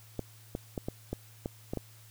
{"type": "clicks", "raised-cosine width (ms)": 2, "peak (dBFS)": -20, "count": 8, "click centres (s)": [0.193, 0.551, 0.778, 0.885, 1.13, 1.459, 1.735, 1.773], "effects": ["added 110 Hz sine -54 dBFS peak until 2.1 s", "white hiss -58 dBFS RMS until 2.1 s"]}